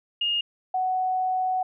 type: tone pair in turn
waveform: sine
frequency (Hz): 2843 / 744.1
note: F7 / F#5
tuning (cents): +30 / +10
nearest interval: octave + major seventh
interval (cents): 2320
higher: first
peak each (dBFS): -22 / -22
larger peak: neither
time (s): 0.21-0.41 / 0.74-1.63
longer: second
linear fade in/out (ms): 5
effects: none